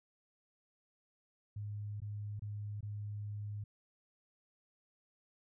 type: tone with dropouts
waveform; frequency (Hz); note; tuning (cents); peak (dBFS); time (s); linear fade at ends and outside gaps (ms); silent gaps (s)
sine; 103.83; G#2; 0; -39; 1.56-3.64; 5; 2.003-2.018 / 2.395-2.42 / 2.808-2.828
effects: none